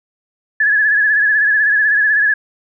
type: tone with vibrato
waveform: sine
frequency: 1700 Hz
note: G#6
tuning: 40 cents sharp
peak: -10 dBFS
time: 0.6-2.34 s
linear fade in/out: 5 ms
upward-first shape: sine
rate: 16 Hz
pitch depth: 57 cents each way
effects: none